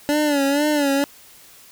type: tone with vibrato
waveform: 25% pulse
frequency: 288.4 Hz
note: D4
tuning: 31 cents flat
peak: -13 dBFS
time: 0.09-1.04 s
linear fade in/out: 0 ms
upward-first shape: sine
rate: 2.1 Hz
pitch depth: 82 cents each way
effects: white hiss -47 dBFS RMS until 1.71 s